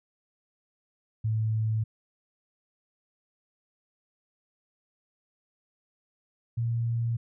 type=tone pair in turn; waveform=sine; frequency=110 / 116.59 Hz; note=A2 / A#2; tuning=0 / +1 cents; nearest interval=minor second; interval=101 cents; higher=second; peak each=-24 / -25 dBFS; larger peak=first; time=1.24-1.84 / 6.57-7.17 s; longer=neither; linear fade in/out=10 ms; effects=none